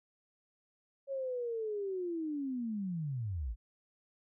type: linear sweep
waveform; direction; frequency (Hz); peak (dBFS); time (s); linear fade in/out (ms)
sine; down; 554.4 to 46.25; -34; 1.07-3.56; 50
effects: none